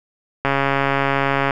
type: click train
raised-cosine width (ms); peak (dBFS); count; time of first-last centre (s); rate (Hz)
0.5; -3; 147; 0.45-1.508; 138
effects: none